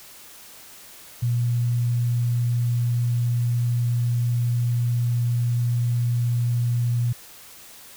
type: tone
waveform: sine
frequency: 120 Hz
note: B2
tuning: 49 cents flat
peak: -19 dBFS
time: 1.22-7.13 s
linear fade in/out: 10 ms
effects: white hiss -45 dBFS RMS until 7.96 s